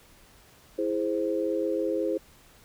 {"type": "chord", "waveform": "sine", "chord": "E augmented", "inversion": "none", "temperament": "equal", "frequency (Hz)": [329.6, 415.3, 523.3], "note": ["E4", "G#4", "B#4"], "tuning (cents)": [0, 0, 0], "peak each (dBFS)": [-29, -30, -29], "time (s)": [0.78, 2.18], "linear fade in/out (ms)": 10, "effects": ["pink hiss -56 dBFS RMS until 2.64 s"]}